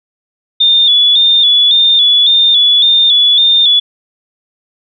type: tone with vibrato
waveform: sine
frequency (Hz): 3520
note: A7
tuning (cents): 0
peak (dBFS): -5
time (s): 0.6-3.8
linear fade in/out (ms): 10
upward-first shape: square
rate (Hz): 1.8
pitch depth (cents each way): 49
effects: none